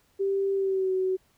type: tone with pitch glide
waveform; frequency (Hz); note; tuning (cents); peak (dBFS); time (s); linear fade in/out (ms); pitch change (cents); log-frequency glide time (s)
sine; 392 to 374.9; G4 to F#4; 0 to +23; -23; 0.19-1.17; 20; -77; 0.54-0.92
effects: pink hiss -66 dBFS RMS until 1.37 s